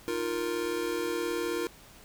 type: chord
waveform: square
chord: Eb suspended second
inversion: none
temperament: just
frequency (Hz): 311.1 / 350 / 466.7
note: Eb4 / F4 / Bb4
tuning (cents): 0 / +4 / +2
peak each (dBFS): -38 / -33 / -34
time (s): 0.08-1.67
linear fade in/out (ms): 0
effects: pink hiss -53 dBFS RMS until 2.04 s